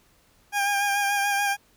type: tone with vibrato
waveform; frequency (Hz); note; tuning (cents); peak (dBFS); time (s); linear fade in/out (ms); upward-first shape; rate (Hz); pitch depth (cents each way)
20% pulse; 806; G5; +48; -17; 0.52-1.57; 50; sine; 6.9; 27
effects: pink hiss -61 dBFS RMS until 1.76 s